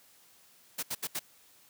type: noise bursts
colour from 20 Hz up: white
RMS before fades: -34 dBFS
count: 4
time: 0.78-1.195 s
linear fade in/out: 10 ms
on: 49 ms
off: 73 ms
effects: white hiss -61 dBFS RMS until 1.69 s + high-pass 80 Hz 12 dB/octave

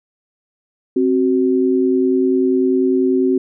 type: tone pair together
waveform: sine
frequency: 263.6 / 373.7 Hz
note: C4 / F#4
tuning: +13 / +17 cents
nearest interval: tritone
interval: 604 cents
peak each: -15 dBFS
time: 0.96-3.38 s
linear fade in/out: 5 ms
effects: none

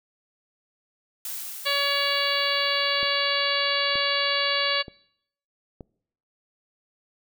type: noise with exponential decay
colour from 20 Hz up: blue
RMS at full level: -32 dBFS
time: 1.25-3.74 s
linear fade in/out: 2 ms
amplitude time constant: 540 ms
type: harmonic tone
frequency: 565 Hz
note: C#5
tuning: 33 cents sharp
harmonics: 1 / 2 / 3 / 4 / 5 / 6 / 7 / 8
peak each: -30 / -30 / -30 / -30 / -30 / -30 / -30 / -30 dBFS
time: 1.65-4.83 s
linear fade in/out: 20 ms
type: click train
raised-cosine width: 2 ms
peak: -25 dBFS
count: 4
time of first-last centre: 3.03-5.808 s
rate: 1.08 Hz
effects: noise-tail reverb RT60 0.7 s tail -24 dB re dry

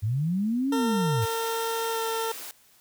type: linear two-way sweep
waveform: sine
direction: up then down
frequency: 96.8 to 284 to 96.8 Hz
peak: -23 dBFS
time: 0.02-1.26 s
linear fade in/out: 20 ms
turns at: 0.72 s
type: tone with pitch glide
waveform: 20% pulse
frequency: 455.5 to 451.6 Hz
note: A#4 to A4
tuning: -40 to +45 cents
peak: -22 dBFS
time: 0.72-2.32 s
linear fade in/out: 5 ms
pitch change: -15 cents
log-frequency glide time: 1.92-1.98 s
type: high-pass noise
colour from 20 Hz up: white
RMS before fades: -39 dBFS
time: 1.22-2.51 s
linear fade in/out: 0 ms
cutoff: 260 Hz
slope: 48 dB/octave
effects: white hiss -59 dBFS RMS until 2.8 s

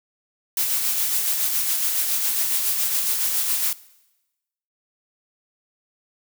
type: noise with tremolo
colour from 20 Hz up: blue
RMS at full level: -21 dBFS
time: 0.57-3.73 s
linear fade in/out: 2 ms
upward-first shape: sine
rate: 7.2 Hz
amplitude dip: 35%
effects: noise-tail reverb RT60 1.0 s tail -20 dB re dry

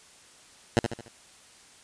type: tone with echo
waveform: 10% pulse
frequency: 116.54 Hz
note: A#2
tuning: in tune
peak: -10 dBFS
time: 0.77-0.79 s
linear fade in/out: 0 ms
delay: 73 ms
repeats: 4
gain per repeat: -7 dB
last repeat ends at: 1.082 s
effects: white hiss -54 dBFS RMS until 1.83 s + resampled to 22050 Hz

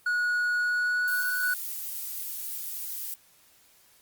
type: tone with pitch glide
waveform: triangle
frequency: 1456 to 1480.6 Hz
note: F#6 to F#6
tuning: -28 to +1 cents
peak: -22 dBFS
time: 0.06-1.54 s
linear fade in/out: 5 ms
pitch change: +29 cents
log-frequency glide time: 0.6-1.37 s
type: noise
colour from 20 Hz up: violet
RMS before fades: -35 dBFS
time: 1.08-3.14 s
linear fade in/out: 0 ms
effects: white hiss -60 dBFS RMS until 4.01 s + Opus 32 kbps

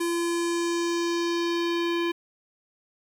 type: tone with low-pass filter sweep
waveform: square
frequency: 341.3 Hz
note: F4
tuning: 40 cents flat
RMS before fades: -26 dBFS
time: 0-2.12 s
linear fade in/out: 10 ms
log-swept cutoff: 11000 to 3000 Hz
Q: 1.9
effects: 8-bit

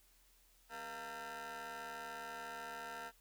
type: ring-modulated tone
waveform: 20% pulse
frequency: 220.6 Hz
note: A3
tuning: 5 cents sharp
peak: -37 dBFS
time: 0.69-3.12 s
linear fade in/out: 50 ms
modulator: 1140 Hz
effects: added 41 Hz sine -70 dBFS peak until 3.2 s + white hiss -70 dBFS RMS until 3.2 s

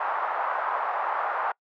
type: band-pass noise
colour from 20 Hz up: white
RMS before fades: -28 dBFS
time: 0-1.52 s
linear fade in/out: 5 ms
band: 720 to 1200 Hz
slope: 24 dB/octave
effects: noise-tail reverb RT60 0.1 s tail -26 dB re dry

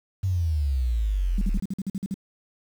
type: exponential sweep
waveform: sine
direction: down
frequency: 98 to 35.29 Hz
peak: -21 dBFS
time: 0.23-1.6 s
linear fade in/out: 10 ms
type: tone bursts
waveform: sine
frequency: 192.7 Hz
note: G3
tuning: 29 cents flat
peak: -25 dBFS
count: 10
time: 1.38-2.142 s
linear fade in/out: 2 ms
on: 33 ms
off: 48 ms
effects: 8-bit

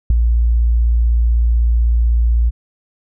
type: tone with ADSR envelope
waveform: sine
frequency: 58 Hz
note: A#1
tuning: 8 cents flat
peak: -5 dBFS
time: 0.1-2.51 s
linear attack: 4 ms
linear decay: 5 ms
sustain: -5 dB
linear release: 28 ms
effects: none

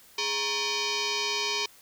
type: tone with frequency modulation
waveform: sine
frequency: 942 Hz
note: A#5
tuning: 18 cents sharp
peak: -26 dBFS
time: 0.18-1.66 s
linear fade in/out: 5 ms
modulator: 679 Hz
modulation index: 7.1
effects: white hiss -55 dBFS RMS until 1.81 s

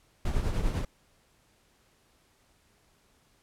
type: noise with tremolo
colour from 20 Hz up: brown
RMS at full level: -26 dBFS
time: 0.25-0.85 s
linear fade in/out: 5 ms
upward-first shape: triangle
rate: 10 Hz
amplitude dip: 55%
effects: pink hiss -66 dBFS RMS until 3.42 s + low-pass 12000 Hz 12 dB/octave

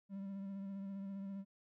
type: tone with vibrato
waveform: triangle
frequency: 196.1 Hz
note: G3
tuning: 1 cent sharp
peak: -40 dBFS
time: 0.09-1.45 s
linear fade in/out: 50 ms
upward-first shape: triangle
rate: 15 Hz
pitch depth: 32 cents each way
effects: none

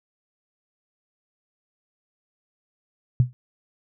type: tone with exponential decay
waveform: sine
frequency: 124.1 Hz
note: B2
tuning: 9 cents sharp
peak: -10 dBFS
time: 3.2-3.33 s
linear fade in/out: 0 ms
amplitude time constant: 27 ms
effects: none

